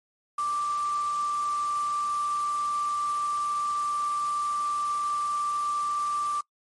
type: tone in noise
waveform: sine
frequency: 1174.7 Hz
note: D6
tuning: in tune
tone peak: -25 dBFS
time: 0.38-6.41 s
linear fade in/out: 5 ms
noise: white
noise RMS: -43 dBFS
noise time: 0.38-6.41 s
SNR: +15 dB
effects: noise-tail reverb RT60 0.1 s tail -24 dB re dry + MP3 48 kbps